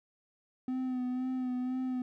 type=tone with vibrato; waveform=triangle; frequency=254.1 Hz; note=B3; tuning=49 cents sharp; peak=-29 dBFS; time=0.68-2.02 s; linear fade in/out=2 ms; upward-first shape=sine; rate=2 Hz; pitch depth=29 cents each way; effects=none